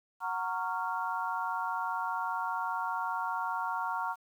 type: chord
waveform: sine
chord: Gb major seventh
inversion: none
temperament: just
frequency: 740 / 925 / 1110 / 1387.5 Hz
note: Gb5 / Bb5 / Db6 / F6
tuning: 0 / -14 / +2 / -12 cents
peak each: -39 / -34 / -37 / -37 dBFS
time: 0.2-4.16 s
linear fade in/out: 50 ms
effects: 10-bit